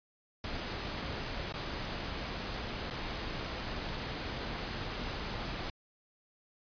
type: noise with dropouts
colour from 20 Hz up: pink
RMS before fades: -38 dBFS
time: 0.44-5.7 s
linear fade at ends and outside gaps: 2 ms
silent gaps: 1.525-1.539 / 2.901-2.908 s
effects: resampled to 11025 Hz